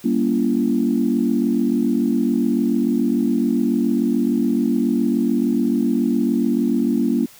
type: chord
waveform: sine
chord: G diminished seventh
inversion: none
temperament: just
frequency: 196 / 235.2 / 282.2 / 338.7 Hz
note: G3 / Bb3 / Db4 / Fb4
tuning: 0 / +16 / +31 / +47 cents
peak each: -24 / -18 / -21 / -24 dBFS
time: 0.04-7.26 s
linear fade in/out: 10 ms
effects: tanh soft clip ceiling -5 dBFS + white hiss -46 dBFS RMS until 7.39 s